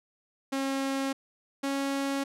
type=tone pair in turn; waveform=sawtooth; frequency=271.1 / 275.7 Hz; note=C#4 / C#4; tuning=-38 / -9 cents; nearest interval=unison; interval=29 cents; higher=second; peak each=-24 dBFS; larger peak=neither; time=0.52-1.13 / 1.63-2.24 s; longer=neither; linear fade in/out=10 ms; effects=low-pass 11000 Hz 12 dB/octave